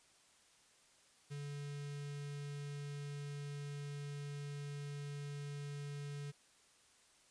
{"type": "tone with notch filter", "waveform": "square", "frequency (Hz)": 143.8, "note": "D3", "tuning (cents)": -36, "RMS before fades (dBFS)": -45, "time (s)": [1.3, 6.32], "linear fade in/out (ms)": 20, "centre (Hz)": 830, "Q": 0.83, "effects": ["white hiss -68 dBFS RMS until 7.3 s", "resampled to 22050 Hz"]}